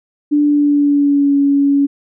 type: tone with pitch glide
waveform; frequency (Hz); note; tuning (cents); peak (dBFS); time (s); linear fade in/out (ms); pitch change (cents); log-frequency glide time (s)
sine; 293.7 to 281.2; D4 to C#4; 0 to +25; -9; 0.31-1.87; 20; -75; 0.42-1.36
effects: none